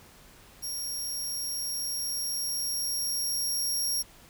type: tone with level ramp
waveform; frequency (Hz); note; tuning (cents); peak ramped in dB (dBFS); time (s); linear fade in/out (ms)
20% pulse; 5588; F8; 0; -27 to -21; 0.62-4.03; 20
effects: pink hiss -54 dBFS RMS until 4.29 s